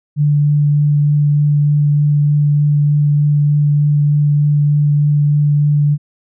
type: tone with vibrato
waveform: sine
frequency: 146.83 Hz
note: D3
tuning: in tune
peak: -9 dBFS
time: 0.16-5.98 s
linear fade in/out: 50 ms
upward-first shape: triangle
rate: 3.3 Hz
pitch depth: 10 cents each way
effects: none